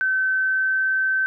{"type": "tone with pitch glide", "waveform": "sine", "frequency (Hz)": [1533, 1541.9], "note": ["G6", "G6"], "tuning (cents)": [-39, -29], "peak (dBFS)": -18, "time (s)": [0.01, 1.26], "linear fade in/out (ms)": 0, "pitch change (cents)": 10, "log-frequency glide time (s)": [0.33, 0.83], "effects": []}